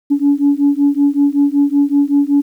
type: beating tone pair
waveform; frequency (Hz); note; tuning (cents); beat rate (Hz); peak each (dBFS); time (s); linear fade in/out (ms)
sine; 282 / 287.3; C#4 / D4; +30 / -38; 5.3; -12; 0.1-2.42; 20
effects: tanh soft clip ceiling -4 dBFS + 8-bit